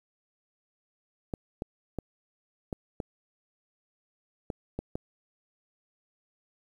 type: clicks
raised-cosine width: 2 ms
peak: -19 dBFS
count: 8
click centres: 1.338 / 1.621 / 1.987 / 2.728 / 3.002 / 4.502 / 4.79 / 4.955 s
effects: 9-bit